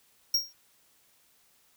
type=tone with exponential decay; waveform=square; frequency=5588 Hz; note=F8; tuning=in tune; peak=-20 dBFS; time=0.34-0.53 s; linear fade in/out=5 ms; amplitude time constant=41 ms; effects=white hiss -65 dBFS RMS until 1.76 s